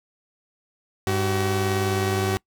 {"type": "tone pair together", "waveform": "sawtooth", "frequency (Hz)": [99.63, 379.2], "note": ["G2", "F#4"], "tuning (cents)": [29, 43], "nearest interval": "octave + major seventh", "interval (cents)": 2314, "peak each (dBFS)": [-20, -20], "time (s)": [1.07, 2.37], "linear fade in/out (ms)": 0, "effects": ["noise-tail reverb RT60 0.1 s tail -24 dB re dry"]}